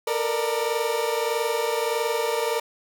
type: tone cluster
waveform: 30% pulse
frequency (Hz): 451.5 / 473.1 / 596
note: A4 / A#4 / D5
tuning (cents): +45 / +26 / +25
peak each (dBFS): -24 / -24 / -27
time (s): 0.07-2.6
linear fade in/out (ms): 5
effects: none